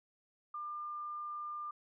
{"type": "tone", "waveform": "sine", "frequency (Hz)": 1199, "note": "D6", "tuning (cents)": 36, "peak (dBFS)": -39, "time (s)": [0.54, 1.71], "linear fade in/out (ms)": 5, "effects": []}